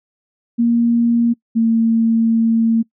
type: tone pair in turn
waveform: sine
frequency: 234.7 / 227.1 Hz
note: A#3 / A#3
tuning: +12 / -45 cents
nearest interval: minor second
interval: 57 cents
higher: first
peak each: -11 dBFS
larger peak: neither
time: 0.58-1.34 / 1.55-2.83 s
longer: second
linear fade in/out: 20 ms
effects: noise-tail reverb RT60 0.1 s tail -23 dB re dry